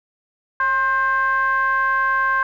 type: ring-modulated tone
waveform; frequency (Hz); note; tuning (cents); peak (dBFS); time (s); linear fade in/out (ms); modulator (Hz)
triangle; 255.1; C4; -44; -11; 0.6-2.43; 2; 1320
effects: none

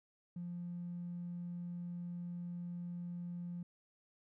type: tone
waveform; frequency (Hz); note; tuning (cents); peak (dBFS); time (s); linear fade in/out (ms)
triangle; 174.61; F3; 0; -37; 0.36-3.63; 5
effects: tanh soft clip ceiling -38 dBFS

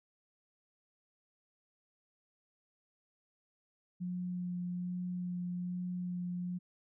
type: tone with vibrato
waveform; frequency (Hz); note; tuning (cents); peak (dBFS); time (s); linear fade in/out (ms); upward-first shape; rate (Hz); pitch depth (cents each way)
sine; 178.7; F3; +40; -35; 4-6.59; 20; sine; 1.2; 11
effects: none

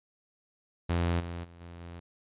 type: tone with level steps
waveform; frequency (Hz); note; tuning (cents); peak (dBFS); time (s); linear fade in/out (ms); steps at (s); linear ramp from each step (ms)
sawtooth; 85.8; F2; -30; -22 / -32 / -46 / -40 / -38; 0.89-2; 10; 1.19 / 1.43 / 1.6 / 1.8; 20
effects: resampled to 8000 Hz

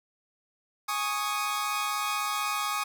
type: chord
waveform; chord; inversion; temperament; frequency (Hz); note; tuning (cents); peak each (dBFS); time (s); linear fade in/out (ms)
sawtooth; Ab suspended fourth; none; equal; 830.6 / 1108.7 / 1244.5; Ab5 / Db6 / Eb6; 0 / 0 / 0; -31 / -29 / -27; 0.88-2.84; 10
effects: none

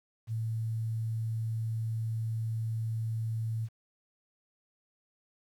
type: tone with quantisation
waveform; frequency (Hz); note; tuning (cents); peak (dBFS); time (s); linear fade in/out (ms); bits
sine; 112.5; A2; +39; -30; 0.27-3.69; 50; 10
effects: none

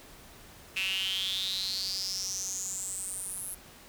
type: tone with high-pass filter sweep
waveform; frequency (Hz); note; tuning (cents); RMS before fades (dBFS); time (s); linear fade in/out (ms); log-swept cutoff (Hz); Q
sawtooth; 190.2; F#3; +48; -34; 0.76-3.55; 10; 2600 to 11000; 9.7
effects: pink hiss -52 dBFS RMS until 3.88 s

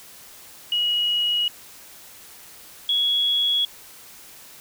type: tone pair in turn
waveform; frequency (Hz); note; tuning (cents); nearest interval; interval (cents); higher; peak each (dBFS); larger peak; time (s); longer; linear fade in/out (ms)
sine; 2903 / 3349; F#7 / G#7; -34 / +14; major second; 248; second; -19 / -18; second; 0.72-1.48 / 2.89-3.65; neither; 2
effects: white hiss -45 dBFS RMS until 4.6 s

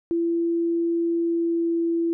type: tone with pitch glide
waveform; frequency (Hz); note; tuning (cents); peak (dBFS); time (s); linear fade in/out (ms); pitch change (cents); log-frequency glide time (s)
sine; 337.2 to 335.1; E4 to E4; +39 to +29; -20; 0.11-2.13; 0; -10; 1.13-1.82
effects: none

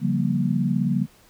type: chord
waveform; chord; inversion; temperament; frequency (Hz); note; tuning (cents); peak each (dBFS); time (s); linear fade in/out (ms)
sine; G half-diminished seventh; second; just; 141.12 / 176.4 / 196 / 235.2; Db3 / F3 / G3 / Bb3; +31 / +18 / 0 / +16; -25; 0-1.07; 50
effects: pink hiss -55 dBFS RMS until 1.29 s

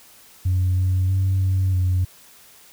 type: tone with pitch steps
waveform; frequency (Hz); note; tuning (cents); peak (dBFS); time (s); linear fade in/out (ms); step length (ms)
sine; 91.7 / 92.6 / 95.1 / 94.3 / 91.3; F#2 / F#2 / F#2 / F#2 / F#2; -15 / +2 / +48 / +33 / -23; -15; 0.45-2.05; 10; 320
effects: tanh soft clip ceiling -14 dBFS + white hiss -49 dBFS RMS until 2.72 s

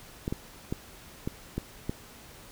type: clicks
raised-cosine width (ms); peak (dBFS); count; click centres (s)
3; -17; 6; 0.279 / 0.325 / 0.725 / 1.275 / 1.58 / 1.895
effects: pink hiss -50 dBFS RMS until 2.51 s

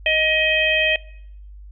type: harmonic tone with a mistuned harmonic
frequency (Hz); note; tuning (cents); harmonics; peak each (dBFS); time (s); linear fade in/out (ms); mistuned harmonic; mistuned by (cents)
631; D#5; +24; 1 / 3 / 4 / 5; -22 / -22 / -18 / -22; 0.06-0.96; 2; 1; -19
effects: noise-tail reverb RT60 0.7 s tail -22 dB re dry + added 50 Hz sine -37 dBFS peak until 1.71 s

